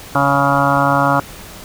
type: harmonic tone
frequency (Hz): 140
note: C#3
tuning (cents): +18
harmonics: 1 / 2 / 4 / 5 / 6 / 7 / 8 / 9 / 10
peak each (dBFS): -20 / -20 / -20 / -20 / -20 / -20 / -20 / -20 / -20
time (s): 0.15-1.2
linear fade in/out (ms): 2
effects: pink hiss -35 dBFS RMS until 1.64 s